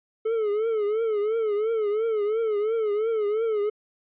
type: tone with vibrato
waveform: triangle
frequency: 432.9 Hz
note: A4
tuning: 28 cents flat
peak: -20 dBFS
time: 0.25-3.7 s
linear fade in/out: 10 ms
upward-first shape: triangle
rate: 2.9 Hz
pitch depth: 120 cents each way
effects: resampled to 8000 Hz